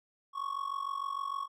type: tone with amplitude modulation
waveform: triangle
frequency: 1108.7 Hz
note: C#6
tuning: in tune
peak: -28 dBFS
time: 0.33-1.48 s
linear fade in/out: 50 ms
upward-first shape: sine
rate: 46.6 Hz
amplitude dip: 85%
effects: none